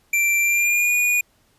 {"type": "tone with pitch glide", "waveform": "square", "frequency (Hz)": [2353, 2449], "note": ["D7", "D#7"], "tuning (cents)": [3, -28], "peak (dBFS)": -17, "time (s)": [0.13, 1.21], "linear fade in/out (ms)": 5, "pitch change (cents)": 69, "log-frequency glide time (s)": [0.4, 0.94], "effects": ["pink hiss -61 dBFS RMS until 1.58 s", "resampled to 32000 Hz"]}